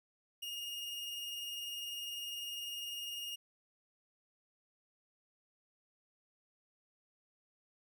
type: tone with tremolo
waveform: 40% pulse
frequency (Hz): 2848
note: F7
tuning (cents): +33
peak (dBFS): -38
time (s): 0.42-3.36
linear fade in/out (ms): 10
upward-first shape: sine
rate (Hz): 20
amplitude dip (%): 25
effects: none